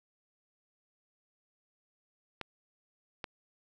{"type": "clicks", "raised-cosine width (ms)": 0.3, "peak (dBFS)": -21, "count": 2, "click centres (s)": [2.413, 3.242], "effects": ["10-bit"]}